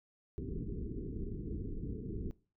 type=low-pass noise; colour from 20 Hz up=pink; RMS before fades=-40 dBFS; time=0.38-2.31 s; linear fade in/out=0 ms; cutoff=440 Hz; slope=96 dB/octave; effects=noise-tail reverb RT60 0.4 s tail -21 dB re dry